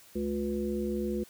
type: harmonic tone with a mistuned harmonic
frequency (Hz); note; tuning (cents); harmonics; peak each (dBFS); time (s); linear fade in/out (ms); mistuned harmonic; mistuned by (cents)
71.3; C#2; +49; 1 / 3 / 5 / 7; -40 / -32 / -33 / -38; 0.15-1.24; 10; 7; -25
effects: white hiss -56 dBFS RMS until 1.29 s